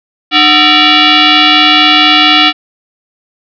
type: tone with frequency modulation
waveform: sine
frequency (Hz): 302.6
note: D#4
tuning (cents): -48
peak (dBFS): -3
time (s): 0.31-2.53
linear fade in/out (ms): 50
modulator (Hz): 521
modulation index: 7
effects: none